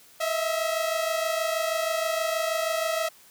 sawtooth tone pair together, 639 / 665.3 Hz, D#5 / E5, +46 / +16 cents, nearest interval minor second, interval 70 cents, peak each -23 / -25 dBFS, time 0.2-3.09 s, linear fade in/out 10 ms, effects white hiss -54 dBFS RMS until 3.3 s + high-pass 80 Hz 12 dB/octave

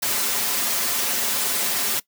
white noise with comb filter, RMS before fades -23 dBFS, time 0.02-2 s, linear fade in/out 10 ms, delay 6.3 ms, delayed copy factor -1, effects noise-tail reverb RT60 0.1 s tail -20 dB re dry + high-pass 150 Hz 12 dB/octave

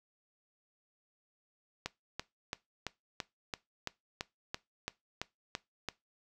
click train, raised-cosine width 0.2 ms, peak -18 dBFS, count 13, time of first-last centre 1.86-5.887 s, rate 2.98 Hz, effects noise-tail reverb RT60 0.2 s tail -20 dB re dry

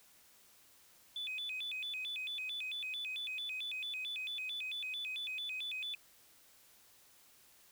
sine tone with vibrato, 2960 Hz, F#7, in tune, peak -37 dBFS, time 1.16-5.95 s, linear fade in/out 2 ms, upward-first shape square, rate 4.5 Hz, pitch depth 280 cents each way, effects tanh soft clip ceiling -34 dBFS + white hiss -64 dBFS RMS until 7.71 s

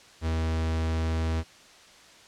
45% pulse tone, 80.6 Hz, E2, 38 cents flat, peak -25 dBFS, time 0.21-1.44 s, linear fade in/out 50 ms, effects white hiss -52 dBFS RMS until 2.27 s + low-pass 6000 Hz 12 dB/octave

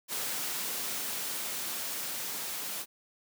white noise with level ramp, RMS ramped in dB -34 to -37 dBFS, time 0.08-2.86 s, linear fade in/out 50 ms, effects high-pass 150 Hz 12 dB/octave

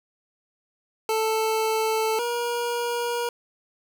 25% pulse tone pair in turn, 440.7 / 476.6 Hz, A4 / A#4, +3 / +38 cents, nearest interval minor second, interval 135 cents, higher second, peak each -18 / -21 dBFS, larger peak first, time 1.09-2.19 / 2.19-3.29 s, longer neither, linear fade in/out 2 ms, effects none

